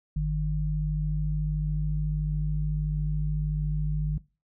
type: tone pair together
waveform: sine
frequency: 50.82 / 152.3 Hz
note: G#1 / D#3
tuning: -37 / -37 cents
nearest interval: octave + perfect fifth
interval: 1900 cents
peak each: -27 dBFS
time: 0.16-4.18 s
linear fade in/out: 5 ms
effects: noise-tail reverb RT60 0.3 s tail -20 dB re dry